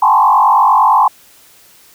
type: tone with frequency modulation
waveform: sine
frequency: 948 Hz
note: A#5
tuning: 29 cents sharp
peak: -6 dBFS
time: 0.02-1.08 s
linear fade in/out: 5 ms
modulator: 48.7 Hz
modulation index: 3.1
effects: white hiss -45 dBFS RMS until 1.94 s